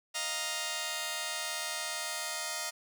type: chord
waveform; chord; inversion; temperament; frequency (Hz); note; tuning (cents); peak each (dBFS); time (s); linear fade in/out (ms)
5% pulse; Eb suspended second; none; just; 622.3 / 700 / 933.4; Eb5 / F5 / Bb5; 0 / +4 / +2; -27; 0.14-2.71; 20
effects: none